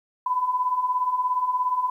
sine beating tone pair, 987.8 / 1004.8 Hz, B5 / B5, 0 / +30 cents, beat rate 17 Hz, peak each -28 / -22 dBFS, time 0.26-1.9 s, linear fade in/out 5 ms, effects 10-bit

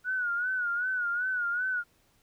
sine tone with vibrato, 1459 Hz, F#6, 25 cents flat, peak -27 dBFS, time 0.04-1.84 s, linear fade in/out 50 ms, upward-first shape sine, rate 2.6 Hz, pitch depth 80 cents each way, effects pink hiss -67 dBFS RMS until 2.22 s

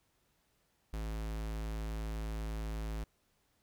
square tone, 54.1 Hz, A1, 29 cents flat, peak -37 dBFS, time 0.93-3.04 s, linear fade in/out 5 ms, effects pink hiss -75 dBFS RMS until 3.62 s

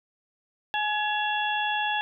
harmonic tone with a mistuned harmonic, 844 Hz, G#5, 28 cents sharp, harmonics 1 / 2 / 3 / 4, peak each -27 / -30 / -32 / -33 dBFS, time 0.74-2.01 s, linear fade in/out 0 ms, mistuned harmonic 3, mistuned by +130 cents, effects none

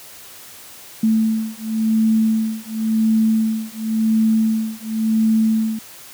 sine beating tone pair, 220.3 / 221.23 Hz, A3 / A3, +2 / +10 cents, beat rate 0.93 Hz, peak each -18 dBFS, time 1.03-5.79 s, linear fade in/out 5 ms, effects white hiss -40 dBFS RMS until 6.13 s + high-pass 60 Hz 12 dB/octave

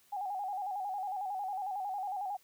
sine tone with vibrato, 784 Hz, G5, in tune, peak -34 dBFS, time 0.12-2.37 s, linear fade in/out 10 ms, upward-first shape square, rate 11 Hz, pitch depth 76 cents each way, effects white hiss -66 dBFS RMS until 2.43 s

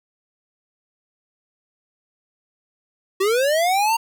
square linear sweep, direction up, 370 to 932.3 Hz, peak -17 dBFS, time 3.2-3.97 s, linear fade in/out 10 ms, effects none

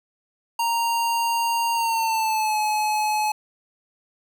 square tone with pitch glide, 930 to 852.8 Hz, A#5 to G#5, -4 to +46 cents, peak -21 dBFS, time 0.59-3.32 s, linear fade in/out 5 ms, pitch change -150 cents, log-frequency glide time 1.73-2.58 s, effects none

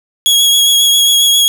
sawtooth tone with vibrato, 3322 Hz, G#7, in tune, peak -4 dBFS, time 0.26-1.48 s, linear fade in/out 0 ms, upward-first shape sine, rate 7.4 Hz, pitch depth 18 cents each way, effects none

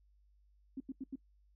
sine tone bursts, 267.4 Hz, C4, 38 cents sharp, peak -38 dBFS, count 4, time 0.77-1.157 s, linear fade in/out 5 ms, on 33 ms, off 85 ms, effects noise-tail reverb RT60 0.1 s tail -20 dB re dry + added 50 Hz sine -65 dBFS peak until 1.55 s

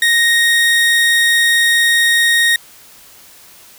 30% pulse tone, 1864.7 Hz, A#6, in tune, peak -7 dBFS, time 0.02-2.56 s, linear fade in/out 2 ms, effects white hiss -42 dBFS RMS until 3.78 s

